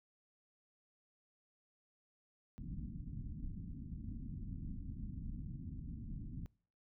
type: low-pass noise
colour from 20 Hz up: pink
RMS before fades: -45 dBFS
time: 2.58-6.46 s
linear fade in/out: 0 ms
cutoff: 270 Hz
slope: 48 dB/octave
effects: noise-tail reverb RT60 0.5 s tail -25 dB re dry